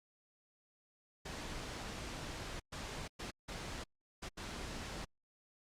pink noise bursts at uneven times, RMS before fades -44 dBFS, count 6, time 1.25-2.6 / 2.72-3.08 / 3.19-3.31 / 3.48-3.84 / 4.22-4.29 / 4.37-5.05 s, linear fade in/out 10 ms, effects low-pass 7000 Hz 12 dB/octave + Opus 48 kbps

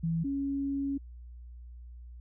sine tone pair in turn, 164.81 / 277.2 Hz, E3 / C#4, 0 / 0 cents, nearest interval major sixth, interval 900 cents, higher second, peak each -27 / -29 dBFS, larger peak first, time 0.03-0.24 / 0.24-0.98 s, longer second, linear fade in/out 10 ms, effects added 60 Hz sine -44 dBFS peak until 2.2 s

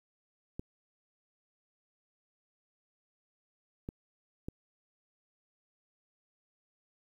clicks, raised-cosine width 3 ms, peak -25 dBFS, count 3, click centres 0.595 / 3.889 / 4.485 s, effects 10-bit

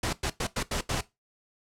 pink noise bursts at uneven times, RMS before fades -29 dBFS, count 6, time 0.03-0.13 / 0.23-0.3 / 0.4-0.47 / 0.56-0.63 / 0.71-0.81 / 0.89-1.01 s, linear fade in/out 5 ms, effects noise-tail reverb RT60 0.2 s tail -17 dB re dry + low-pass 9000 Hz 12 dB/octave

